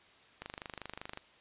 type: click train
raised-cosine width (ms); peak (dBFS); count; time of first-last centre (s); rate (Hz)
0.3; -25; 20; 0.42-1.174; 25.2
effects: white hiss -61 dBFS RMS until 1.4 s + resampled to 8000 Hz